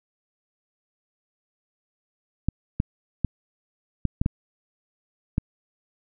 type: clicks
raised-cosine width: 5 ms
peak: -9 dBFS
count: 7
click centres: 2.486 / 2.801 / 3.247 / 4.053 / 4.215 / 4.261 / 5.381 s
effects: none